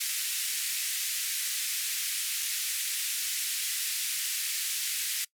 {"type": "band-pass noise", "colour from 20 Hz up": "white", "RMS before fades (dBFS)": -32, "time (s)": [0, 5.25], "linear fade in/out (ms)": 10, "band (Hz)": [1900, 13000], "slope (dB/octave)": 24, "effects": ["noise-tail reverb RT60 0.1 s tail -21 dB re dry"]}